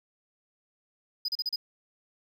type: tone bursts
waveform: triangle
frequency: 4978 Hz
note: D#8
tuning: in tune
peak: -26 dBFS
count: 5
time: 1.25-1.56 s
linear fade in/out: 5 ms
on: 34 ms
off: 35 ms
effects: none